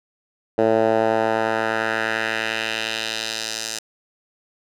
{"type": "tone with band-pass filter sweep", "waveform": "10% pulse", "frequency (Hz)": 111.4, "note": "A2", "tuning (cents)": 22, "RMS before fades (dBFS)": -22, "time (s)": [0.58, 3.79], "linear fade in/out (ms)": 5, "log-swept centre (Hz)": [520, 6300], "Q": 1.5, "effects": []}